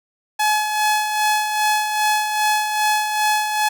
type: tone with tremolo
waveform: sawtooth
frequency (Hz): 850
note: G#5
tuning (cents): +40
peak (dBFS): -11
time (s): 0.39-3.69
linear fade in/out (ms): 10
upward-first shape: sine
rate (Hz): 2.5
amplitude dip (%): 50
effects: none